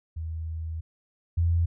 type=tone pair in turn; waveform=sine; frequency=80.7 / 84.6 Hz; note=E2 / E2; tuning=-36 / +45 cents; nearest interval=minor second; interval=81 cents; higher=second; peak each=-30 / -20 dBFS; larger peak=second; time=0.16-0.81 / 1.37-1.66 s; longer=first; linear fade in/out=10 ms; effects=none